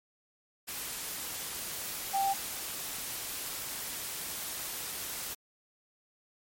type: tone in noise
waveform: sine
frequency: 786 Hz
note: G5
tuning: 4 cents sharp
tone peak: -26 dBFS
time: 2.13-2.34 s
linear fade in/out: 20 ms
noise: white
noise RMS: -38 dBFS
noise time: 0.67-5.35 s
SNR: +9 dB
effects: MP3 64 kbps